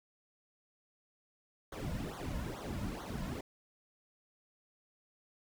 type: noise with flanger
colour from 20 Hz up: brown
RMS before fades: -40 dBFS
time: 1.72-3.41 s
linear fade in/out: 5 ms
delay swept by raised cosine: 0.39 to 2.59 ms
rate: 2.3 Hz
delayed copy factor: -0.95
effects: none